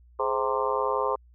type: harmonic tone with a mistuned harmonic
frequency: 130.9 Hz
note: C3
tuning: 1 cent sharp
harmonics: 3 / 4 / 5 / 6 / 7 / 8 / 9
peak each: -30 / -29 / -37 / -36 / -31 / -29 / -34 dBFS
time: 0.19-1.16 s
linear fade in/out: 10 ms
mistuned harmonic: 3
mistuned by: +110 cents
effects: added 60 Hz sine -52 dBFS peak until 1.34 s